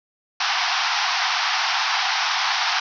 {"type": "band-pass noise", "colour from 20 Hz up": "pink", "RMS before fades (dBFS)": -22, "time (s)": [0.4, 2.8], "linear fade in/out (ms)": 5, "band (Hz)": [720, 5800], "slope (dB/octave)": 96, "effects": []}